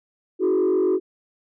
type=tone with frequency modulation; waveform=sine; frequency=370 Hz; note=F#4; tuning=in tune; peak=-15 dBFS; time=0.39-1 s; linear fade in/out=50 ms; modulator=47.7 Hz; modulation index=0.96; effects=tanh soft clip ceiling -15 dBFS